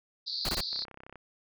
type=band-pass noise; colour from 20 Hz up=pink; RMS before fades=-35 dBFS; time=0.26-0.85 s; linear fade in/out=20 ms; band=4100 to 4700 Hz; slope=96 dB/octave
type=noise bursts; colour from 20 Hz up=pink; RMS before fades=-32 dBFS; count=3; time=0.45-0.607 s; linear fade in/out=2 ms; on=39 ms; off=20 ms
type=click train; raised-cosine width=0.5 ms; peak=-32 dBFS; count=15; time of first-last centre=0.73-1.157 s; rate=32.8 Hz
effects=none